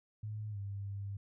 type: tone with pitch glide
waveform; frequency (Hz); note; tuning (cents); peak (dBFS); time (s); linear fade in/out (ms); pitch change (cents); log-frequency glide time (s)
sine; 106.8 to 99.65; G#2 to G2; +49 to +29; -38; 0.23-1.17; 5; -120; 0.5-0.58
effects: none